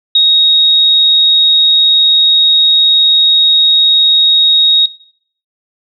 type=tone; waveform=sine; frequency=3761 Hz; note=A#7; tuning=15 cents sharp; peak=-4 dBFS; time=0.15-4.86 s; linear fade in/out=5 ms; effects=noise-tail reverb RT60 0.6 s tail -20 dB re dry